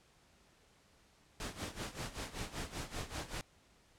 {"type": "noise with tremolo", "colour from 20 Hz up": "pink", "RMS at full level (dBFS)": -40, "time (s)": [1.4, 3.41], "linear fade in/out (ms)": 0, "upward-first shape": "sine", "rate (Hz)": 5.2, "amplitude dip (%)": 80, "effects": ["pink hiss -67 dBFS RMS until 3.98 s", "low-pass 9000 Hz 12 dB/octave"]}